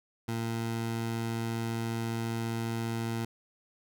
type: tone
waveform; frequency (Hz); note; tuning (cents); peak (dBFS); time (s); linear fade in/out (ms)
20% pulse; 114.7; A#2; -28; -26; 0.28-3.25; 5
effects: none